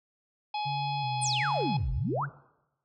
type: harmonic tone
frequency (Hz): 840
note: G#5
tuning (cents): +19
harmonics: 1 / 3 / 4 / 5 / 6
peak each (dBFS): -30 / -40 / -42 / -44 / -46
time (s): 0.54-1.77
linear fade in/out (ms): 5
type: tone with vibrato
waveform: sine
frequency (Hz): 135.2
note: C#3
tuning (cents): -43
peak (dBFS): -33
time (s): 0.65-2.3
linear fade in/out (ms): 20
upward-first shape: square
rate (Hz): 1.3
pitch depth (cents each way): 80
type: exponential two-way sweep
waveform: sine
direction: down then up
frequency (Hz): 9980 to 42.94 to 1664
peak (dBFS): -28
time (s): 1.21-2.26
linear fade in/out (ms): 20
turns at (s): 1.92
effects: noise-tail reverb RT60 0.9 s tail -19 dB re dry